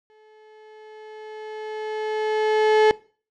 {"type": "tone with exponential growth", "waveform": "35% pulse", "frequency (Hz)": 431.1, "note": "A4", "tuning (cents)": -35, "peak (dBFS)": -11, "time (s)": [0.1, 2.91], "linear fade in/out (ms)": 0, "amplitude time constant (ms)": 610, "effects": ["noise-tail reverb RT60 0.4 s tail -21 dB re dry", "low-pass 3000 Hz 12 dB/octave"]}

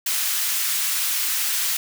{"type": "high-pass noise", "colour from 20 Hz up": "white", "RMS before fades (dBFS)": -23, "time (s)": [0.06, 1.77], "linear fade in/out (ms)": 5, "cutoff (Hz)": 1500, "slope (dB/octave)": 12, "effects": []}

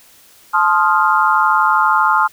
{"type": "chord", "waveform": "sine", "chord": "F dominant seventh", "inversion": "first", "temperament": "equal with one note detuned", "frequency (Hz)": [868.4, 1046.5, 1244.5, 1396.9], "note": ["A5", "C6", "Eb6", "F6"], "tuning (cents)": [-23, 0, 0, 0], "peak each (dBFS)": -16, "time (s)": [0.53, 2.28], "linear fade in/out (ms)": 20, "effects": ["white hiss -47 dBFS RMS until 2.32 s"]}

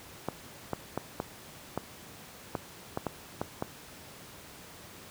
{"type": "clicks", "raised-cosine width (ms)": 1, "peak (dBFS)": -16, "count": 10, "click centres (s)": [0.286, 0.733, 0.976, 1.201, 1.776, 2.552, 2.974, 3.067, 3.415, 3.624], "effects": ["pink hiss -49 dBFS RMS until 5.1 s", "high-pass 80 Hz 12 dB/octave"]}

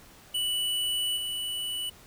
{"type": "tone with level steps", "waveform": "square", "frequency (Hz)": 2960, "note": "F#7", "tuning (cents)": 0, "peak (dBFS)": [-27, -31], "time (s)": [0.34, 1.9], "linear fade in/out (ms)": 10, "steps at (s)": 1.16, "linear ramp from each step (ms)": 20, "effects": ["pink hiss -53 dBFS RMS until 2.06 s"]}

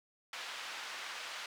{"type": "band-pass noise", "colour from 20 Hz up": "pink", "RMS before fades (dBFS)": -44, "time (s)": [0.33, 1.46], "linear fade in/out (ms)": 2, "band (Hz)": [1200, 4500], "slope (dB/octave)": 12, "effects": []}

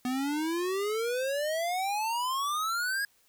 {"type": "exponential sweep", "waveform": "square", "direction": "up", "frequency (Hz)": [246.9, 1668], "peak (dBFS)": -29, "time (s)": [0.05, 3.05], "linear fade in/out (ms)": 2, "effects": ["white hiss -66 dBFS RMS until 3.28 s"]}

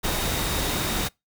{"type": "tone in noise", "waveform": "sine", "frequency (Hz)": 3729, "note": "A#7", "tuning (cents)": 0, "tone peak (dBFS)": -35, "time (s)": [0.03, 1.09], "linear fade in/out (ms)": 20, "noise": "pink", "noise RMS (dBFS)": -26, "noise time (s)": [0.03, 1.09], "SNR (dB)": -12, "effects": ["noise-tail reverb RT60 0.2 s tail -25 dB re dry"]}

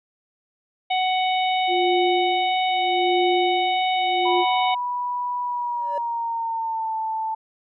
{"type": "harmonic tone", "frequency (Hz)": 744, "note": "F#5", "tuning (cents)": 9, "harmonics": [1, 3, 4, 5], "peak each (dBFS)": [-20, -28, -30, -30], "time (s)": [0.9, 4.75], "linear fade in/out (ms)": 10}
{"type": "tone with tremolo", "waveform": "sine", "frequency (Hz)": 354.9, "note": "F4", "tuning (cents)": 28, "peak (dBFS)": -19, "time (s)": [1.67, 4.45], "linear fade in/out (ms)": 50, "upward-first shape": "sine", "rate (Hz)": 0.79, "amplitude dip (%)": 100}
{"type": "tone with pitch glide", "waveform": "sine", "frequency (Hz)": [980, 883.2], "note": ["B5", "A5"], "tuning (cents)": [-14, 6], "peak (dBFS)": -23, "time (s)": [4.25, 7.35], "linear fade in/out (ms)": 10, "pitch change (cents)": -180, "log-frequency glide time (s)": [5.42, 6.96]}
{"type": "tone with exponential growth", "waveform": "triangle", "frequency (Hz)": 576, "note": "D5", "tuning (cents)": -34, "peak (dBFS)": -22, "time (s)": [5.71, 5.98], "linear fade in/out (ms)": 2, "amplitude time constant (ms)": 57}
{"effects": []}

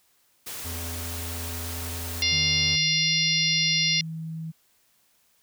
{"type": "noise", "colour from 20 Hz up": "white", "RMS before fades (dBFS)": -36, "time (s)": [0.46, 2.23], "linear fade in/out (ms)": 10}
{"type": "tone", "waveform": "square", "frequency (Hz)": 84.1, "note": "E2", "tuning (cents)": 35, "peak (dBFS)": -34, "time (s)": [0.64, 2.77], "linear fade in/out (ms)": 20}
{"type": "harmonic tone", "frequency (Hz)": 700, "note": "F5", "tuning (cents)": 4, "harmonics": [3, 4, 5, 6, 7, 8], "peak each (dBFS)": [-28, -28, -28, -28, -28, -28], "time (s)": [2.22, 4.01], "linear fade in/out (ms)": 2}
{"type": "tone with pitch glide", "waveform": "sine", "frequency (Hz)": [155.56, 161.33], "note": ["D#3", "E3"], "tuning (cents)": [0, -37], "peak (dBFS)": -31, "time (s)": [2.31, 4.52], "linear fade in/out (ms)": 20, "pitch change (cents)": 63, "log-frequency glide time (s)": [2.76, 3.12]}
{"effects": ["white hiss -65 dBFS RMS until 5.42 s"]}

